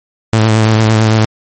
sawtooth tone with vibrato, 110 Hz, A2, in tune, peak -3 dBFS, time 0.33-1.25 s, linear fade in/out 0 ms, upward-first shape triangle, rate 8.9 Hz, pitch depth 33 cents each way, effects MP3 32 kbps

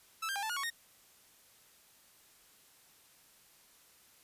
sawtooth tone with pitch steps, 1314 / 1588 / 803 / 878 / 1438 / 1109 / 1856 Hz, E6 / G6 / G5 / A5 / F#6 / C#6 / A#6, -6 / +22 / +41 / -4 / -50 / 0 / -8 cents, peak -31 dBFS, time 0.22-0.703 s, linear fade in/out 10 ms, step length 69 ms, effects white hiss -63 dBFS RMS until 4.23 s + resampled to 32000 Hz

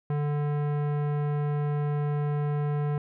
sine tone with tanh clipping, 146.8 Hz, D3, in tune, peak -27 dBFS, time 0.1-2.98 s, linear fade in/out 2 ms, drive 18 dB, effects none

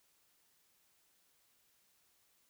silence, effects white hiss -73 dBFS RMS until 2.49 s

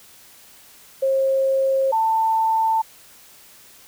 sine tone pair in turn, 536 / 891.3 Hz, C5 / A5, +42 / +22 cents, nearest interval major sixth, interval 880 cents, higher second, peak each -16 dBFS, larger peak neither, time 1.02-1.92 / 1.92-2.82 s, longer neither, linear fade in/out 10 ms, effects white hiss -48 dBFS RMS until 3.87 s

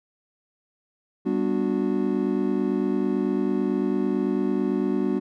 triangle chord, G major seventh, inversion none, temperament just, 196 / 245 / 294 / 367.5 Hz, G3 / B3 / D4 / F#4, 0 / -14 / +2 / -12 cents, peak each -25 dBFS, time 1.25-5.2 s, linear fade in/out 20 ms, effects none

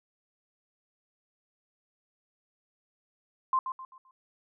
sine tone with echo, 1046.5 Hz, C6, in tune, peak -22 dBFS, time 3.53-3.59 s, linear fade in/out 2 ms, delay 130 ms, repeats 4, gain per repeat -9 dB, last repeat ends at 4.11 s, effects none

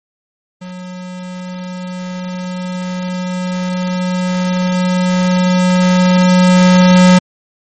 square tone with level ramp, 182 Hz, F#3, 28 cents flat, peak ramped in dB -27 to -4 dBFS, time 0.61-7.19 s, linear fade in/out 10 ms, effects MP3 32 kbps

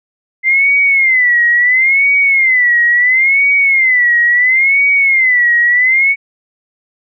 sine tone with vibrato, 2068 Hz, C7, 21 cents flat, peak -7 dBFS, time 0.43-6.16 s, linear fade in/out 50 ms, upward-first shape sine, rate 0.73 Hz, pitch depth 150 cents each way, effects none

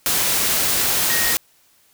sine tone in noise, 1871 Hz, A#6, 6 cents sharp, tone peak -23 dBFS, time 1.1-1.34 s, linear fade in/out 0 ms, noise white, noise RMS -19 dBFS, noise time 0.06-1.37 s, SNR -7 dB, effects white hiss -57 dBFS RMS until 1.93 s

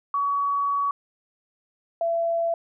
sine tone pair in turn, 1130 / 671.9 Hz, C#6 / E5, +33 / +33 cents, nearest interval major sixth, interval 900 cents, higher first, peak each -21 / -21 dBFS, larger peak neither, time 0.14-0.91 / 2.01-2.54 s, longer first, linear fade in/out 2 ms, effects none

